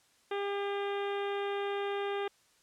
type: harmonic tone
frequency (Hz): 401.6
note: G4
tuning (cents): +42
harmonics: 1 / 2 / 3 / 4 / 5 / 6 / 7 / 8 / 9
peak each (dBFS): -33 / -39 / -43 / -45 / -47 / -49 / -50 / -51 / -52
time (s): 0.31-2.28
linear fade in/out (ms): 5
effects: white hiss -67 dBFS RMS until 2.62 s + low-pass 9000 Hz 12 dB/octave